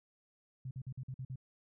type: tone bursts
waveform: sine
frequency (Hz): 129.9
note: C3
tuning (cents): -12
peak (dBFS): -39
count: 7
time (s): 0.65-1.358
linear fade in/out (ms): 5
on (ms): 60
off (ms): 48
effects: none